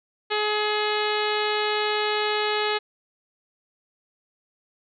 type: harmonic tone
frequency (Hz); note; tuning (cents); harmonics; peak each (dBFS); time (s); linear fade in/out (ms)
422.4; G#4; +29; 1 / 2 / 3 / 4 / 5 / 6 / 7 / 8 / 9 / 10; -26 / -29 / -31 / -32 / -33 / -34 / -34 / -35 / -36 / -36; 0.3-2.79; 20
effects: none